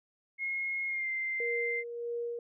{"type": "tone with pitch glide", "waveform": "sine", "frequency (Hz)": [2157, 2087], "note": ["C#7", "C7"], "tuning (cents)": [-48, -5], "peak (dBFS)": -31, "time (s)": [0.38, 1.84], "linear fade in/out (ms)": 50, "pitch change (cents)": -57, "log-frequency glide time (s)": [0.87, 1.1]}
{"type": "tone with tremolo", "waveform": "sine", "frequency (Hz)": 472.8, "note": "A#4", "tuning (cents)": 24, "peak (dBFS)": -32, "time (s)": [1.4, 2.39], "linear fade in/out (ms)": 2, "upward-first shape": "sine", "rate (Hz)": 1.6, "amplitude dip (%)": 50}
{"effects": []}